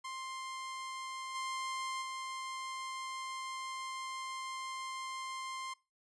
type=tone with level steps; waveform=sawtooth; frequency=1051 Hz; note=C6; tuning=7 cents sharp; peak=-37 / -33 / -36 dBFS; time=0.04-5.74 s; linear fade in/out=10 ms; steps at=1.34 / 2.01 s; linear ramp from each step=20 ms; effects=noise-tail reverb RT60 0.3 s tail -23 dB re dry + resampled to 22050 Hz